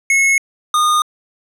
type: tone pair in turn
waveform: square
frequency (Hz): 2182 / 1224.6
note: C#7 / D#6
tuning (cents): -28 / -28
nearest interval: minor seventh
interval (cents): 1000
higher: first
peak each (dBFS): -11 / -12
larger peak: first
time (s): 0.1-0.38 / 0.74-1.02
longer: neither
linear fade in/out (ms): 2
effects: low-pass 12000 Hz 12 dB/octave